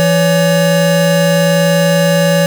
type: tone pair together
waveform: square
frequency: 168.27 / 566 Hz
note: E3 / C#5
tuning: +36 / +36 cents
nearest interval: octave + major sixth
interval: 2100 cents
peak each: -12 dBFS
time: 0-2.46 s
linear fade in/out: 0 ms
effects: none